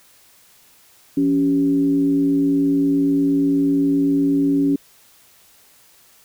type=tone with frequency modulation; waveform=sine; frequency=280.5 Hz; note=C#4; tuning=21 cents sharp; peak=-14 dBFS; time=1.17-4.76 s; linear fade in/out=5 ms; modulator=109 Hz; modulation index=0.45; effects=white hiss -52 dBFS RMS until 6.24 s